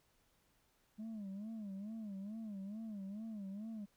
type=tone with vibrato; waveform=sine; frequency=208.1 Hz; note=G#3; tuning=4 cents sharp; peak=-40 dBFS; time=0.98-3.86 s; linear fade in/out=20 ms; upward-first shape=sine; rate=2.3 Hz; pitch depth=140 cents each way; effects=tanh soft clip ceiling -42 dBFS + pink hiss -75 dBFS RMS until 3.96 s